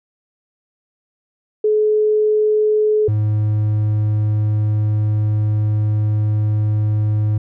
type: tone pair in turn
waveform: sine / triangle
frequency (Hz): 426.9 / 106.29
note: G#4 / G#2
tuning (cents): +48 / +41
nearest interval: 2 octaves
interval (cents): 2407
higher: first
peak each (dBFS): -12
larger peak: neither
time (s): 1.64-3.08 / 3.08-7.38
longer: second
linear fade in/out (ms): 5
effects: none